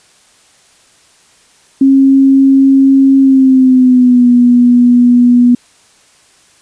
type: tone with pitch glide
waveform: sine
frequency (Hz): 270.4 to 243.7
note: C#4 to B3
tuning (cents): -43 to -23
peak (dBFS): -3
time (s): 1.81-5.55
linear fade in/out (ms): 5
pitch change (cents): -180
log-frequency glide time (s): 3.19-4.28
effects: white hiss -47 dBFS RMS until 6.61 s + resampled to 22050 Hz